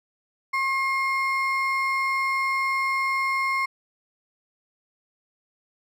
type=ring-modulated tone; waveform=triangle; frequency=1607 Hz; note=G6; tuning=43 cents sharp; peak=-17 dBFS; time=0.53-3.66 s; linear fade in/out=10 ms; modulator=528 Hz; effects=none